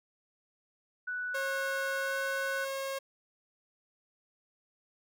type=tone with pitch glide; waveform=sine; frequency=1482 to 1500.1 Hz; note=F#6 to F#6; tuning=+2 to +23 cents; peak=-33 dBFS; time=1.07-2.65 s; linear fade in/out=10 ms; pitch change=+21 cents; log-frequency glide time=2-2.14 s
type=tone; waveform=sawtooth; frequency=542 Hz; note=C#5; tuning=39 cents flat; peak=-30 dBFS; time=1.34-2.99 s; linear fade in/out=10 ms
effects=none